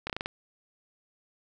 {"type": "slowing click train", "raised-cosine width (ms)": 0.3, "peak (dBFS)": -16, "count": 6, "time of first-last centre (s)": [0.07, 0.259], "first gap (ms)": 27, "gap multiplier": 1.17, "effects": []}